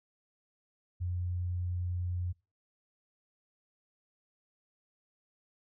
sine tone, 89 Hz, F2, 33 cents sharp, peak -31 dBFS, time 1-2.33 s, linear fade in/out 20 ms, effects noise-tail reverb RT60 0.3 s tail -24 dB re dry

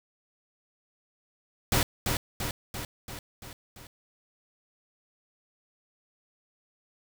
pink noise with echo, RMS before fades -24 dBFS, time 1.72-1.83 s, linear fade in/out 2 ms, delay 340 ms, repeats 6, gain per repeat -4 dB, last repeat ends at 3.87 s, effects none

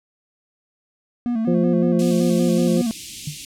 triangle tone with vibrato, 231.9 Hz, A#3, 9 cents flat, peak -17 dBFS, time 1.26-2.91 s, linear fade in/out 0 ms, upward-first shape square, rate 5.3 Hz, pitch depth 67 cents each way
harmonic tone, 174.61 Hz, F3, in tune, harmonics 1 / 2 / 3, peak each -19 / -22 / -24 dBFS, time 1.47-2.82 s, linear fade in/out 10 ms
white band-stop noise, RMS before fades -32 dBFS, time 1.99-3.45 s, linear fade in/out 2 ms, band 330 to 2300 Hz, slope 48 dB/octave
sine tone with exponential decay, 149.1 Hz, D3, 27 cents sharp, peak -21 dBFS, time 3.27-3.42 s, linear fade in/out 5 ms, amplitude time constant 31 ms
effects low-pass 9000 Hz 12 dB/octave

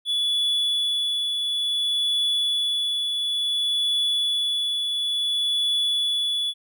triangle tone with tremolo, 3426 Hz, A7, 47 cents flat, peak -18 dBFS, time 0.05-6.54 s, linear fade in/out 50 ms, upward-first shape triangle, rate 0.57 Hz, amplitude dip 35%, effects none

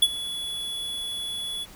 square tone with ADSR envelope, 3406 Hz, G#7, 43 cents sharp, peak -13 dBFS, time 0.02-1.66 s, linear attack 7 ms, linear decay 44 ms, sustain -17 dB, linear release 34 ms, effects pink hiss -48 dBFS RMS until 1.75 s

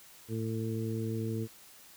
harmonic tone, 111.7 Hz, A2, 27 cents sharp, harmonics 1 / 2 / 3 / 4, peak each -34 / -37 / -39 / -40 dBFS, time 0.28-1.48 s, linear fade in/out 50 ms, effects white hiss -55 dBFS RMS until 1.96 s

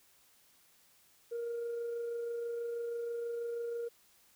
sine tone with amplitude modulation, 469.8 Hz, A#4, 13 cents sharp, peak -32 dBFS, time 1.31-3.89 s, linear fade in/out 20 ms, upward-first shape sine, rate 26.2 Hz, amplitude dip 30%, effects tanh soft clip ceiling -33 dBFS + white hiss -66 dBFS RMS until 4.35 s

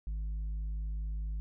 sine tone with tanh clipping, 52.3 Hz, G#1, 13 cents sharp, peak -34 dBFS, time 0.07-1.4 s, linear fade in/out 0 ms, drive 4 dB, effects none

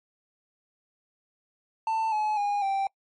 triangle tone with pitch steps, 890 / 852.8 / 817.1 / 782.9 Hz, A5 / G#5 / G#5 / G5, +20 / +46 / -28 / -2 cents, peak -22 dBFS, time 1.87-2.87 s, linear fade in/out 2 ms, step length 250 ms, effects noise-tail reverb RT60 0.1 s tail -25 dB re dry + MP3 48 kbps

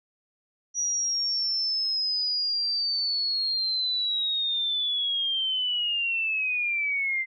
sine linear sweep, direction down, 5820 to 2066 Hz, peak -24 dBFS, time 0.74-7.26 s, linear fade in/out 50 ms, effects none

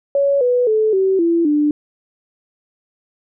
sine tone with pitch steps, 560 / 493.2 / 434.3 / 382.5 / 336.8 / 296.6 Hz, C#5 / B4 / A4 / G4 / E4 / D4, +18 / -2 / -23 / -42 / +37 / +17 cents, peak -12 dBFS, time 0.15-1.71 s, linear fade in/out 2 ms, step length 260 ms, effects none

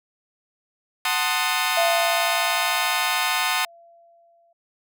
15% pulse chord, F# diminished seventh, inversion none, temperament equal with one note detuned, 740 / 890.2 / 1046.5 / 1244.5 Hz, F#5 / A5 / C6 / Eb6, 0 / +20 / 0 / 0 cents, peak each -20 dBFS, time 1.05-3.65 s, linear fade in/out 2 ms
sine tone with exponential decay, 680 Hz, F5, 46 cents flat, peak -18 dBFS, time 1.77-4.53 s, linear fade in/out 5 ms, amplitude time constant 600 ms
effects none

